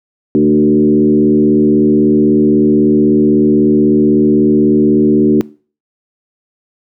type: tone with frequency modulation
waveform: sine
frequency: 297.5 Hz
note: D4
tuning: 22 cents sharp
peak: -6 dBFS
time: 0.35-5.41 s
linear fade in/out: 0 ms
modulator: 76.2 Hz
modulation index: 1.3
effects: noise-tail reverb RT60 0.4 s tail -22 dB re dry